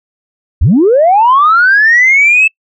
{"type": "linear sweep", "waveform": "sine", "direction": "up", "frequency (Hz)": [51.91, 2637], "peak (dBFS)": -3, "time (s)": [0.61, 2.48], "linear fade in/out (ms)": 10, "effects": ["noise-tail reverb RT60 0.1 s tail -25 dB re dry", "tanh soft clip ceiling 0 dBFS"]}